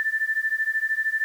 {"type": "beating tone pair", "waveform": "sine", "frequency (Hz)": [1763, 1776], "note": ["A6", "A6"], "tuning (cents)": [3, 16], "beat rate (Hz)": 13, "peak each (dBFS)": -25, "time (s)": [0, 1.24], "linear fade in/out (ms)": 0, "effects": ["8-bit"]}